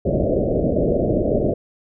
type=low-pass noise; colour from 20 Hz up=white; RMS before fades=-19 dBFS; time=0.05-1.54 s; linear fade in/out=10 ms; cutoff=650 Hz; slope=96 dB/octave; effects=none